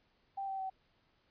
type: tone with pitch steps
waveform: sine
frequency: 784 / 773.2 / 762.6 Hz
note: G5 / G5 / G5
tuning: 0 / -24 / -48 cents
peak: -36 dBFS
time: 0.37-0.7 s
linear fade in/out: 10 ms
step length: 110 ms
effects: pink hiss -73 dBFS RMS until 1.3 s + resampled to 11025 Hz